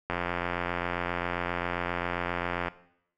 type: click train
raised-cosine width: 0.5 ms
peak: -14 dBFS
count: 227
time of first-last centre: 0.1-2.683 s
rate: 87.5 Hz
effects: noise-tail reverb RT60 0.7 s tail -17 dB re dry